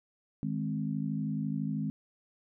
sine chord, Ab major, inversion second, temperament equal, 155.56 / 207.7 / 261.6 Hz, Eb3 / Ab3 / C4, 0 / 0 / 0 cents, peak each -34 / -34 / -36 dBFS, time 0.43-1.9 s, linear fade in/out 0 ms, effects none

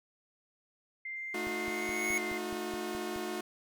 sine tone, 2093 Hz, C7, in tune, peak -37 dBFS, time 1.05-2.38 s, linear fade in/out 5 ms
square tone with exponential growth, 2200 Hz, C#7, 14 cents flat, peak -29 dBFS, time 1.16-2.18 s, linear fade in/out 2 ms, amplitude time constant 220 ms
sawtooth chord, D# diminished, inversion second, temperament equal with one note detuned, 220 / 311.1 / 360.7 Hz, A3 / D#4 / F#4, 0 / 0 / -44 cents, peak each -38 / -38 / -33 dBFS, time 1.34-3.41 s, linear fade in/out 5 ms
click train, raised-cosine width 5 ms, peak -37 dBFS, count 9, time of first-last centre 1.47-3.161 s, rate 4.73 Hz
effects none

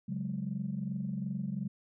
sine chord, C# suspended fourth, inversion none, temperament equal, 138.59 / 185 / 207.7 Hz, C#3 / F#3 / G#3, 0 / 0 / 0 cents, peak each -38 / -36 / -37 dBFS, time 0.08-1.68 s, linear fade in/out 10 ms, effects tanh soft clip ceiling -24 dBFS

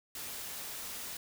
white noise, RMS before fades -42 dBFS, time 0.15-1.17 s, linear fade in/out 2 ms, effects none

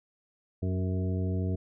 harmonic tone with a mistuned harmonic, 92.7 Hz, F#2, 4 cents sharp, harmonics 1 / 2 / 3 / 4 / 5 / 7, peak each -28 / -34 / -38 / -40 / -42 / -45 dBFS, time 0.62-1.56 s, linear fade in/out 10 ms, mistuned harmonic 4, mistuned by +17 cents, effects none

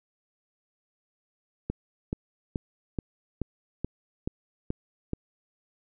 click train, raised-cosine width 3 ms, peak -16 dBFS, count 9, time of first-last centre 1.7-5.133 s, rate 2.33 Hz, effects none

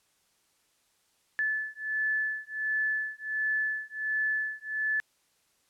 sine beating tone pair, 1735 / 1736.4 Hz, A6 / A6, -25 / -23 cents, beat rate 1.4 Hz, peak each -31 dBFS, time 1.39-5 s, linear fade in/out 0 ms, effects white hiss -70 dBFS RMS until 5.69 s + low-pass 11000 Hz 12 dB/octave

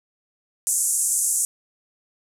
pink band-pass noise, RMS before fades -22 dBFS, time 0.67-1.45 s, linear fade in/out 0 ms, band 6900 to 11000 Hz, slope 48 dB/octave, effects none

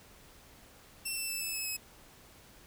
10% pulse tone with pitch steps, 2693 / 2667 / 2641 / 2615 / 2589 / 2564 Hz, E7 / E7 / E7 / E7 / E7 / E7, +36 / +20 / +3 / -15 / -32 / -49 cents, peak -26 dBFS, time 1.05-1.77 s, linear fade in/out 10 ms, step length 120 ms, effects pink hiss -57 dBFS RMS until 2.66 s

